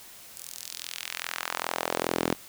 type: tone with high-pass filter sweep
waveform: sawtooth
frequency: 42.48 Hz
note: F1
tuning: 47 cents flat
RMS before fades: -33 dBFS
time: 0.36-2.35 s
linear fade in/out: 10 ms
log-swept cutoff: 8700 to 250 Hz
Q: 1.2
effects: white hiss -48 dBFS RMS until 2.48 s